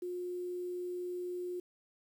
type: tone with quantisation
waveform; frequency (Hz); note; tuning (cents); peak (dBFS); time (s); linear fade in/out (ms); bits
sine; 358; F4; +43; -36; 0.02-1.6; 5; 10
effects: none